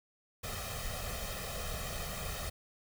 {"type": "noise with comb filter", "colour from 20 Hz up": "pink", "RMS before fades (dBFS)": -39, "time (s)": [0.43, 2.5], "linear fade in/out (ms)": 10, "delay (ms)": 1.6, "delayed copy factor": 0.85, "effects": []}